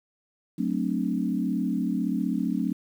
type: chord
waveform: sine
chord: D dominant seventh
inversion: first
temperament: equal with one note detuned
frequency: 185 / 220 / 261.6 / 297.1 Hz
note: F#3 / A3 / C4 / D4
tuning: 0 / 0 / 0 / +20 cents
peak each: -29 / -29 / -29 / -31 dBFS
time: 0.58-2.73 s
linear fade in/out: 10 ms
effects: 9-bit